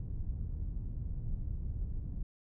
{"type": "low-pass noise", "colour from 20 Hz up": "pink", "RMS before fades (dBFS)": -37, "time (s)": [0, 2.23], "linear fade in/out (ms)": 5, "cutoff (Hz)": 100, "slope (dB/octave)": 12, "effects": []}